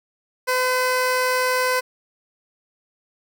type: tone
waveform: 15% pulse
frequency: 508 Hz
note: B4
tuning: 49 cents sharp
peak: -12 dBFS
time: 0.47-1.81 s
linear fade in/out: 20 ms
effects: none